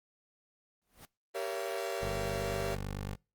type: noise with exponential growth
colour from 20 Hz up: pink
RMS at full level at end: -47 dBFS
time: 0.82-1.05 s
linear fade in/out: 0 ms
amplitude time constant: 48 ms
type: chord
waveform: 40% pulse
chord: G diminished seventh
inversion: none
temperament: just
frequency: 392 / 470.4 / 564.5 / 677.4 Hz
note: G4 / Bb4 / Db5 / Fb5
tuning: 0 / +16 / +31 / +47 cents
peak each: -39 dBFS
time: 1.34-2.76 s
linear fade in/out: 20 ms
type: tone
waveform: 15% pulse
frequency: 49.08 Hz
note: G1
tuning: 3 cents sharp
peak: -30 dBFS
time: 2.01-3.16 s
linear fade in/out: 20 ms
effects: noise-tail reverb RT60 0.3 s tail -26 dB re dry + Opus 24 kbps